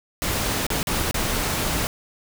pink noise with dropouts, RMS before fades -24 dBFS, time 0.22-1.87 s, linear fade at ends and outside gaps 0 ms, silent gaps 0.666-0.703 / 0.829-0.871 / 1.111-1.143 s, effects none

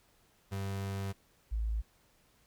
35% pulse / sine tone pair in turn, 97.9 / 54.75 Hz, G2 / A1, -2 / -8 cents, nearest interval minor seventh, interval 1006 cents, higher first, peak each -33 / -30 dBFS, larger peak second, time 0.51-1.13 / 1.51-1.82 s, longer first, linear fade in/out 20 ms, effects pink hiss -68 dBFS RMS until 2.46 s

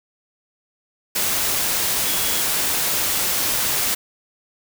sine tone in noise, 3336 Hz, G#7, 7 cents sharp, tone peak -32 dBFS, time 2.05-2.42 s, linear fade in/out 10 ms, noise white, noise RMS -21 dBFS, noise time 1.15-3.95 s, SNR -14 dB, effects none

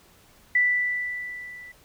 sine tone with level ramp, 1975.5 Hz, B6, in tune, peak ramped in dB -16 to -41 dBFS, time 0.55-1.72 s, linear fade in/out 5 ms, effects pink hiss -56 dBFS RMS until 1.84 s

